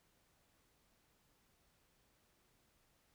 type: silence
effects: pink hiss -75 dBFS RMS until 3.14 s